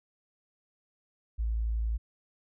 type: tone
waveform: sine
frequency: 55.7 Hz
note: A1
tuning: 22 cents sharp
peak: -27 dBFS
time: 1.38-1.98 s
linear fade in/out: 20 ms
effects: none